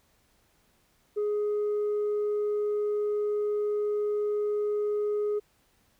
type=tone; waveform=sine; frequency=417.1 Hz; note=G#4; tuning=7 cents sharp; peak=-23 dBFS; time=1.16-5.4 s; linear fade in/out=20 ms; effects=tanh soft clip ceiling -24 dBFS + pink hiss -67 dBFS RMS until 5.99 s